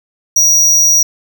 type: tone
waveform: square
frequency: 5770 Hz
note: F#8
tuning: 44 cents flat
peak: -7 dBFS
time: 0.36-1.03 s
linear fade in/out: 5 ms
effects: none